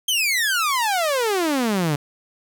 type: exponential sweep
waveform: sawtooth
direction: down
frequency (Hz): 3208 to 140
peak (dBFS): -15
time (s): 0.08-1.96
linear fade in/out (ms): 5
effects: none